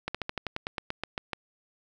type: slowing click train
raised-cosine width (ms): 0.3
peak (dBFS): -15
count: 13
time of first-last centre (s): 0.08-1.332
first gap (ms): 66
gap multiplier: 1.08
effects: none